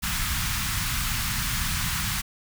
pink band-stop noise, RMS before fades -27 dBFS, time 0.02-2.22 s, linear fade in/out 20 ms, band 190 to 1100 Hz, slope 24 dB/octave, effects none

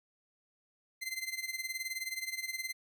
sawtooth tone with tremolo, 2071 Hz, C7, 18 cents flat, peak -30 dBFS, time 1.01-2.73 s, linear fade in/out 20 ms, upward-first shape sine, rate 19 Hz, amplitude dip 80%, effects none

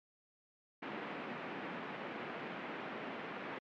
pink band-pass noise, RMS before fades -44 dBFS, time 0.82-3.59 s, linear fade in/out 10 ms, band 190 to 2600 Hz, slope 24 dB/octave, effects MP3 96 kbps

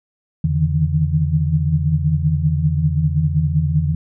sine tone cluster, 84.2 / 143.3 / 153.2 / 158.6 Hz, E2 / D3 / D#3 / D#3, +37 / -42 / -27 / +33 cents, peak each -20 dBFS, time 0.44-3.95 s, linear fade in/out 5 ms, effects none

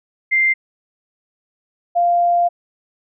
sine tone pair in turn, 2093 / 696.2 Hz, C7 / F5, 0 / -6 cents, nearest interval octave + perfect fifth, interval 1906 cents, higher first, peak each -12 dBFS, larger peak neither, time 0.31-0.54 / 1.95-2.49 s, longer second, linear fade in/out 20 ms, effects none

